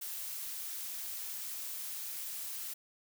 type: noise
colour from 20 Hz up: blue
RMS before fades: -41 dBFS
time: 0.01-2.74 s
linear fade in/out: 10 ms
effects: none